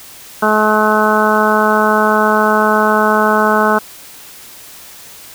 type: harmonic tone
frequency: 214.1 Hz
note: A3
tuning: 47 cents flat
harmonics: 1 / 2 / 3 / 4 / 5 / 6 / 7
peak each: -17 / -17 / -17 / -17 / -17 / -17 / -17 dBFS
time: 0.42-3.79 s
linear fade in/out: 10 ms
effects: white hiss -36 dBFS RMS until 5.34 s